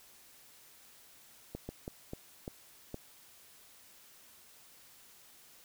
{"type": "slowing click train", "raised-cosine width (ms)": 2, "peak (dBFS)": -26, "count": 6, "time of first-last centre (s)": [1.55, 2.944], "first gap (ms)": 140, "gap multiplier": 1.35, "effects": ["white hiss -59 dBFS RMS until 5.64 s"]}